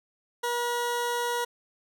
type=tone pair together; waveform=20% pulse; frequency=480 / 960 Hz; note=B4 / B5; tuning=-49 / -49 cents; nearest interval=octave; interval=1200 cents; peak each=-23 / -33 dBFS; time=0.43-1.45 s; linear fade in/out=10 ms; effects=none